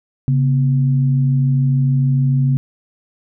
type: tone pair together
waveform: sine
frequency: 136.66 / 243.5 Hz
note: C#3 / B3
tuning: -24 / -24 cents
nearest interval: minor seventh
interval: 1000 cents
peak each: -12 / -23 dBFS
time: 0.28-2.57 s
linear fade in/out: 0 ms
effects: none